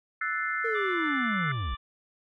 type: chord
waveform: sine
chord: F# half-diminished seventh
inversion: third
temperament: equal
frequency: 1318.5 / 1480 / 1760 / 2093 Hz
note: E6 / F#6 / A6 / C7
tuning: 0 / 0 / 0 / 0 cents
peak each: -33 dBFS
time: 0.21-1.52 s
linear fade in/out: 5 ms
type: linear sweep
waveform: triangle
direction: down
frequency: 466.2 to 48.84 Hz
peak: -27 dBFS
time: 0.64-1.75 s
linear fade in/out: 10 ms
type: harmonic tone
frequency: 587.3 Hz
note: D5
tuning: in tune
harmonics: 2 / 3 / 4 / 5 / 6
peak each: -36 / -46 / -50 / -49 / -44 dBFS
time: 0.74-1.77 s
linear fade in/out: 20 ms
effects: none